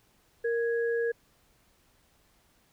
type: tone pair together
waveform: sine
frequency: 466.2 / 1660.1 Hz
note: A#4 / G#6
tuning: 0 / -1 cents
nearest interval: octave + minor seventh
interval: 2199 cents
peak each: -26 / -35 dBFS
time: 0.44-1.12 s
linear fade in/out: 10 ms
effects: pink hiss -66 dBFS RMS until 2.72 s